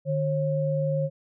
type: tone pair together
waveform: sine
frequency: 151.3 / 541 Hz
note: D#3 / C#5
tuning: -48 / -42 cents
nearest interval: octave + minor seventh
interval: 2206 cents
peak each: -25 / -26 dBFS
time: 0.05-1.1 s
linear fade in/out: 50 ms
effects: none